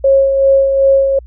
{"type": "tone with tremolo", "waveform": "sine", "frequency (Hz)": 544, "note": "C#5", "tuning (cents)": -33, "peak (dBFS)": -5, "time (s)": [0.04, 1.19], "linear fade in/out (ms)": 5, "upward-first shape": "sine", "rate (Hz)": 2.6, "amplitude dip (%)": 45, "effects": ["added 60 Hz sine -32 dBFS peak until 1.26 s"]}